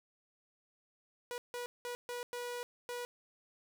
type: tone bursts at uneven times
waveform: sawtooth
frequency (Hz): 486.1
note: B4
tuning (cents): -28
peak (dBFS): -35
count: 6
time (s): 1.31-1.38 / 1.54-1.66 / 1.85-1.95 / 2.09-2.23 / 2.33-2.63 / 2.89-3.05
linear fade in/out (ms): 0
effects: 12-bit